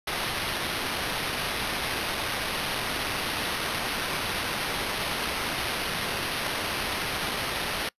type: noise with sample-and-hold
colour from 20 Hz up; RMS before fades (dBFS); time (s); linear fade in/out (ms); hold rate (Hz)
violet; -30; 0.07-7.89; 5; 7350
effects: noise-tail reverb RT60 0.1 s tail -24 dB re dry + resampled to 32000 Hz

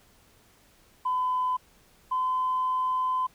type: tone pair in turn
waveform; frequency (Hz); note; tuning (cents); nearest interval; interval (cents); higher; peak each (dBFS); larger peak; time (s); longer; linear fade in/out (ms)
sine; 1010 / 1021.7; B5 / C6; +39 / -42; unison; 19; second; -23; neither; 1.05-1.57 / 2.11-3.27; second; 10
effects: tanh soft clip ceiling -19 dBFS + pink hiss -60 dBFS RMS until 3.34 s

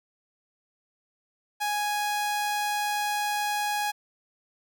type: tone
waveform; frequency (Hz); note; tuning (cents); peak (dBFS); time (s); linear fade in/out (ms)
sawtooth; 830.6; G#5; 0; -22; 1.6-3.92; 20
effects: none

